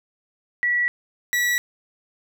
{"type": "tone pair in turn", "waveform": ["sine", "40% pulse"], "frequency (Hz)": [1942, 1942], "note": ["B6", "B6"], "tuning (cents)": [-30, -30], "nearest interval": "unison", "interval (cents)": 0, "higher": "neither", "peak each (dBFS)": -18, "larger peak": "neither", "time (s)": [[0.63, 0.88], [1.33, 1.58]], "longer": "neither", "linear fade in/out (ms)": 0, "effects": []}